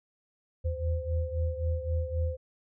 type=tone cluster; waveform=sine; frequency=79.1 / 82.9 / 516 Hz; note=D#2 / E2 / C5; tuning=+29 / +10 / -24 cents; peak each=-30 / -32 / -36 dBFS; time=0.64-2.37 s; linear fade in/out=20 ms; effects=none